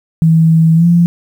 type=tone with pitch glide; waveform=sine; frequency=162.2 to 171.84 Hz; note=E3 to F3; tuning=-28 to -28 cents; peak=-5 dBFS; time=0.22-1.06 s; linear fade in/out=0 ms; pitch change=+100 cents; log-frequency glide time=0.75-0.86 s; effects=7-bit